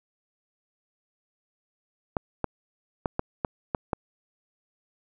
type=clicks; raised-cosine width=1 ms; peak=-11 dBFS; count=7; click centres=2.168 / 2.443 / 3.058 / 3.194 / 3.448 / 3.748 / 3.932 s; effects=none